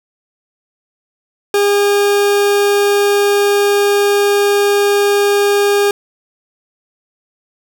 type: tone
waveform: 40% pulse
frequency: 406.1 Hz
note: G#4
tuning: 39 cents flat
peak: -9 dBFS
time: 1.54-5.91 s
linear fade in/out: 2 ms
effects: none